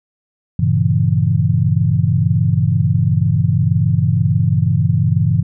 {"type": "chord", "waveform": "sine", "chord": "G diminished seventh", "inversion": "none", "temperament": "equal", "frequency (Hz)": [98, 116.54, 138.59, 164.81], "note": ["G2", "Bb2", "Db3", "Fb3"], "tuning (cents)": [0, 0, 0, 0], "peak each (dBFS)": -17, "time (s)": [0.59, 5.43], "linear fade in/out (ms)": 5, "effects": []}